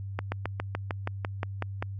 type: slowing click train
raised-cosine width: 0.5 ms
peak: -15 dBFS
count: 11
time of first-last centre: 0.19-1.825 s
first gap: 130 ms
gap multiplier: 1.05
effects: added 98 Hz sine -34 dBFS peak until 1.99 s